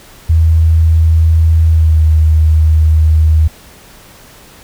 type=tone with pitch glide; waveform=sine; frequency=80.9 to 78.51 Hz; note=E2 to D#2; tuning=-32 to +16 cents; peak=-5 dBFS; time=0.29-3.48 s; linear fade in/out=10 ms; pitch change=-52 cents; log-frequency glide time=1.68-2.01 s; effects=pink hiss -39 dBFS RMS until 4.63 s